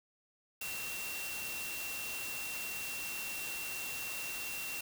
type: tone in noise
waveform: sine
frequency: 2727 Hz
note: F7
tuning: 42 cents flat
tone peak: -41 dBFS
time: 0.61-4.81 s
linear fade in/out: 5 ms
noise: white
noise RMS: -42 dBFS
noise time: 0.61-4.81 s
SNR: -2 dB
effects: none